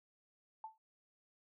sine tone with exponential decay, 880 Hz, A5, in tune, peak -40 dBFS, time 0.64-0.78 s, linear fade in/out 2 ms, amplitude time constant 30 ms, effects none

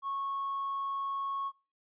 triangle tone with hard clipping, 1100 Hz, C#6, 14 cents flat, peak -32 dBFS, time 0.02-1.52 s, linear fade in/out 50 ms, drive 2 dB, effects noise-tail reverb RT60 0.3 s tail -23 dB re dry + resampled to 8000 Hz

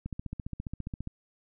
click train, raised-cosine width 5 ms, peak -23 dBFS, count 16, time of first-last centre 0.06-1.074 s, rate 14.8 Hz, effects none

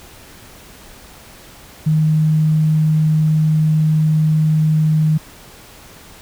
sine tone, 155.56 Hz, D#3, in tune, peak -11 dBFS, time 1.86-5.18 s, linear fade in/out 10 ms, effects pink hiss -41 dBFS RMS until 6.21 s

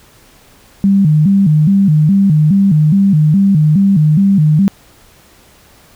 sine tone with vibrato, 173.4 Hz, F3, 12 cents flat, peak -6 dBFS, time 0.84-4.68 s, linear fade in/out 0 ms, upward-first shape square, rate 2.4 Hz, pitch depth 220 cents each way, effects pink hiss -45 dBFS RMS until 5.95 s

